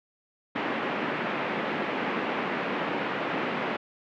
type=band-pass noise; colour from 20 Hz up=pink; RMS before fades=-30 dBFS; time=0.55-3.77 s; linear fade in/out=10 ms; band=200 to 2600 Hz; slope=24 dB/octave; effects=none